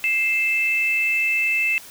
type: tone pair together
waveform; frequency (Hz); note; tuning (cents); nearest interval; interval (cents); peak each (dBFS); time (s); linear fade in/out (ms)
sine; 2106 / 2637; C7 / E7; +11 / 0; major third; 389; -24 / -18; 0.04-1.78; 0
effects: tanh soft clip ceiling -10 dBFS + white hiss -42 dBFS RMS until 1.9 s